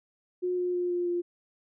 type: tone with pitch steps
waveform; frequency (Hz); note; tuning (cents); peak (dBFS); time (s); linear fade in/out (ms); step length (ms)
sine; 361.1 / 358.2 / 355.3 / 352.4 / 349.6; F#4 / F4 / F4 / F4 / F4; -42 / +44 / +30 / +16 / +2; -26; 0.42-1.22; 20; 160
effects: none